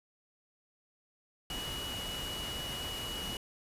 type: tone in noise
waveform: sine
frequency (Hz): 2924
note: F#7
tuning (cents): -21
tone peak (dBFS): -39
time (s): 1.5-3.37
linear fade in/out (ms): 2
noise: pink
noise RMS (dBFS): -41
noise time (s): 1.5-3.37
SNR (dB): -1
effects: resampled to 32000 Hz